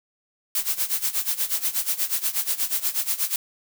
blue noise with tremolo, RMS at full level -22 dBFS, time 0.55-3.36 s, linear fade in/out 2 ms, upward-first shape sine, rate 8.3 Hz, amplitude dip 85%, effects none

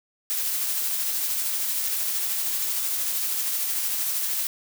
blue noise with tremolo, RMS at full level -25 dBFS, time 0.3-4.47 s, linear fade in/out 0 ms, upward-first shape triangle, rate 13 Hz, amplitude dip 30%, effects none

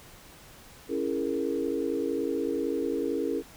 sine chord, A# half-diminished seventh, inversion first, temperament equal with one note detuned, 277.2 / 333.1 / 415.3 / 466.2 Hz, C#4 / E4 / G#4 / A#4, 0 / +18 / 0 / 0 cents, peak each -32 dBFS, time 0.88-3.43 s, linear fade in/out 50 ms, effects pink hiss -51 dBFS RMS until 3.56 s

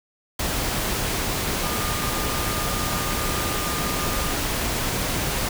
sine tone in noise, 1212 Hz, D#6, 46 cents flat, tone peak -32 dBFS, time 1.63-4.33 s, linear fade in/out 5 ms, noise pink, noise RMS -25 dBFS, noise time 0.39-5.49 s, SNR -10 dB, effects none

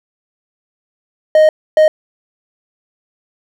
triangle tone bursts at uneven times, 621 Hz, D#5, 3 cents flat, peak -3 dBFS, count 2, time 1.35-1.49 / 1.77-1.88 s, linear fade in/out 2 ms, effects none

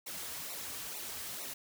white noise with flanger, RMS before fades -42 dBFS, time 0.06-1.54 s, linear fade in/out 10 ms, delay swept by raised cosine 0.6 to 5.8 ms, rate 2.2 Hz, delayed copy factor -0.8, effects none

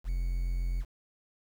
triangle tone with quantisation, 43.65 Hz, F1, in tune, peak -26 dBFS, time 0.04-0.85 s, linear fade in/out 50 ms, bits 9, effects none

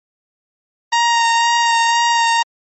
sawtooth tone with vibrato, 932.3 Hz, A#5, in tune, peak -8 dBFS, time 0.92-2.43 s, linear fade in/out 10 ms, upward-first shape sine, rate 2 Hz, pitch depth 16 cents each way, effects MP3 32 kbps

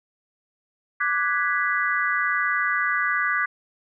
sine chord, G# half-diminished seventh, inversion second, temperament equal, 1174.7 / 1480 / 1661.2 / 1975.5 Hz, D6 / F#6 / G#6 / B6, 0 / 0 / 0 / 0 cents, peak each -26 dBFS, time 1-3.46 s, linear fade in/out 10 ms, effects none

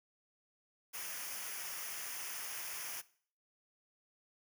white noise with comb filter, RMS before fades -43 dBFS, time 0.93-3.02 s, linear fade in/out 20 ms, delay 0.25 ms, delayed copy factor -0.7, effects noise-tail reverb RT60 0.5 s tail -19 dB re dry

